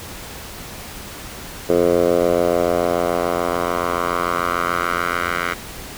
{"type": "tone with band-pass filter sweep", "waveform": "10% pulse", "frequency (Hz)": 86.9, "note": "F2", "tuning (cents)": -8, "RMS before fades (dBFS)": -19, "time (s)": [1.69, 5.54], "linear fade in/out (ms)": 10, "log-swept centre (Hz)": [470, 1700], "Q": 2.4, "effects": ["pink hiss -34 dBFS RMS until 5.97 s"]}